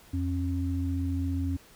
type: tone pair together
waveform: sine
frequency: 85.57 / 271.4 Hz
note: F2 / C#4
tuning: -35 / -36 cents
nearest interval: octave + minor sixth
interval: 1999 cents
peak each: -28 / -31 dBFS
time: 0.13-1.57 s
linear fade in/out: 10 ms
effects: pink hiss -55 dBFS RMS until 1.75 s